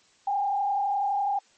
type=tone with frequency modulation; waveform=sine; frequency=803 Hz; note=G5; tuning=41 cents sharp; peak=-23 dBFS; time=0.27-1.39 s; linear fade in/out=5 ms; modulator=31.9 Hz; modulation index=0.9; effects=white hiss -61 dBFS RMS until 1.57 s + MP3 32 kbps